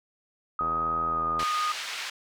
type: tone with pitch glide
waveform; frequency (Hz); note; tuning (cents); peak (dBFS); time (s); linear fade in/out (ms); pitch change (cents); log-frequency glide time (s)
sine; 1255 to 1233.4; D#6 to D#6; +15 to -16; -25; 0.59-1.72; 2; -31; 1.07-1.24
type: click train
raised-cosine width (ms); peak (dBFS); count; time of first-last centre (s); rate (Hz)
1; -22; 68; 0.61-1.429; 81.8
type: band-pass noise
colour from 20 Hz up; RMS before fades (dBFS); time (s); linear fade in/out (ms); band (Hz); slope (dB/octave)
pink; -35; 1.39-2.1; 5; 1700 to 4800; 12
effects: none